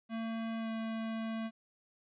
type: tone with pitch glide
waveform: square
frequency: 225.9 to 223.8 Hz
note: A3 to A3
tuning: +46 to +30 cents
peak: -36 dBFS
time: 0.09-1.51 s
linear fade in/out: 50 ms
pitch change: -16 cents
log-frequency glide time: 0.59-0.69 s
effects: resampled to 8000 Hz + 12-bit